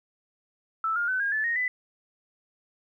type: tone with pitch steps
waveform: sine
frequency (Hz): 1318.5 / 1413.1 / 1514.6 / 1623.3 / 1739.8 / 1864.6 / 1998.5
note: E6 / F6 / F#6 / G#6 / A6 / A#6 / B6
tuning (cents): 0 / +20 / +40 / -40 / -20 / 0 / +20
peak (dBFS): -24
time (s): 0.84-1.68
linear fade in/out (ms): 2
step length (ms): 120
effects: 11-bit